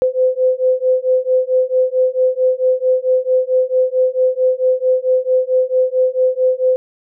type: beating tone pair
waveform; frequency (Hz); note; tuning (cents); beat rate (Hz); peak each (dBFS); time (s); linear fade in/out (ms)
sine; 510 / 514.5; C5 / C5; -44 / -29; 4.5; -15; 0.02-6.76; 0
effects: none